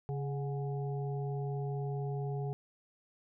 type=harmonic tone with a mistuned harmonic; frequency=138.8 Hz; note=C#3; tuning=3 cents sharp; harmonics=1 / 3 / 5 / 6; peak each=-34 / -41 / -46 / -53 dBFS; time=0.09-2.53 s; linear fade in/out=0 ms; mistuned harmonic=5; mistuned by=+84 cents; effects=none